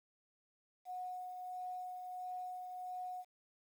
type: tone with tremolo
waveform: sine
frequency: 731 Hz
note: F#5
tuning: 21 cents flat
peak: -40 dBFS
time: 0.85-3.25 s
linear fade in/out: 50 ms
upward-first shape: triangle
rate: 1.5 Hz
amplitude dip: 40%
effects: 11-bit